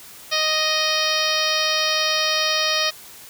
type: harmonic tone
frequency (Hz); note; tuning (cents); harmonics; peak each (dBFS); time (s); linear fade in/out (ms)
622.3; D#5; 0; 1 / 2 / 3 / 4 / 5 / 6 / 7 / 8 / 9; -27 / -27 / -27 / -27 / -27 / -27 / -27 / -27 / -27; 0.31-2.91; 20
effects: white hiss -42 dBFS RMS until 3.29 s